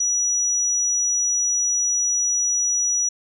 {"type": "tone", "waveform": "sine", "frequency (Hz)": 5850, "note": "F#8", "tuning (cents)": -21, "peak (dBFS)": -18, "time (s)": [0, 3.09], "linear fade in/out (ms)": 5, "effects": ["9-bit"]}